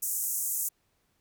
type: band-pass noise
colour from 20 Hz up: white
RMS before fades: -31 dBFS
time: 0.02-0.69 s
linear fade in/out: 10 ms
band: 6500 to 16000 Hz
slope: 48 dB/octave
effects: pink hiss -73 dBFS RMS until 1.2 s